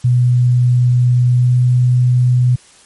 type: tone with pitch glide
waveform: sine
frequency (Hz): 123.47 to 124.47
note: B2 to B2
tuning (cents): 0 to +14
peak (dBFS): -8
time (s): 0.04-2.56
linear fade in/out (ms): 10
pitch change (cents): +14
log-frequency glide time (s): 1.3-1.58
effects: white hiss -45 dBFS RMS until 2.85 s + MP3 48 kbps